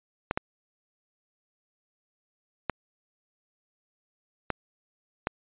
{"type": "clicks", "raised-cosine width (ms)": 0.5, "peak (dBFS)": -11, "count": 5, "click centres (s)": [0.311, 0.375, 2.697, 4.503, 5.271], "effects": ["resampled to 8000 Hz"]}